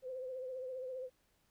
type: tone with vibrato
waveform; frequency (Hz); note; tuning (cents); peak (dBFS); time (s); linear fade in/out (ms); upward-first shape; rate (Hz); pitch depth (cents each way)
sine; 514; C5; -31; -40; 0.02-1.1; 50; triangle; 15; 58
effects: pink hiss -75 dBFS RMS until 1.5 s